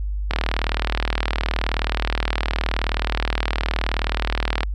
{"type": "click train", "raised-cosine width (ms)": 0.3, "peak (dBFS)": -5, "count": 170, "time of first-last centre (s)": [0.31, 4.632], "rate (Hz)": 39.1, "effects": ["added 50 Hz sine -22 dBFS peak until 4.74 s"]}